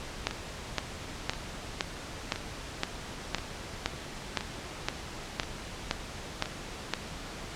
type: two click trains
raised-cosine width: 0.2 ms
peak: -9 / -18 dBFS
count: 14 / 7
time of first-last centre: 0.27-6.937 / 0.31-6.458 s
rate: 1.95 / 0.976 Hz
effects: pink hiss -41 dBFS RMS until 7.55 s + low-pass 7000 Hz 12 dB/octave